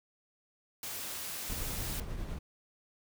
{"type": "noise", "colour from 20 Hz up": "white", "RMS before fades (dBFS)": -40, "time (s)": [0.83, 2], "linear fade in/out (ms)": 2}
{"type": "noise with tremolo", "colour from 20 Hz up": "brown", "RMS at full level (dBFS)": -37, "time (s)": [1.49, 2.39], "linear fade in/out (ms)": 10, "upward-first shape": "sine", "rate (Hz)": 10, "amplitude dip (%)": 35}
{"effects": []}